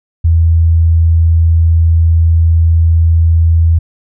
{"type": "tone", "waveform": "sine", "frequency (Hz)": 82.41, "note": "E2", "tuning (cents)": 0, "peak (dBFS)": -5, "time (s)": [0.24, 3.79], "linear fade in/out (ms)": 10, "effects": []}